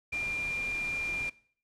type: tone in noise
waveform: sine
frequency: 2393 Hz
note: D7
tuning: 32 cents sharp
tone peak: -31 dBFS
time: 0.12-1.3 s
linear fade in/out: 10 ms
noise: pink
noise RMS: -44 dBFS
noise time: 0.12-1.3 s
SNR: +10 dB
effects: noise-tail reverb RT60 0.5 s tail -19 dB re dry + low-pass 8000 Hz 12 dB/octave